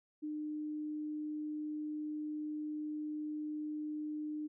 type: tone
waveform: sine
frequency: 302.9 Hz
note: D#4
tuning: 46 cents flat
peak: -37 dBFS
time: 0.22-4.48 s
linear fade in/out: 20 ms
effects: none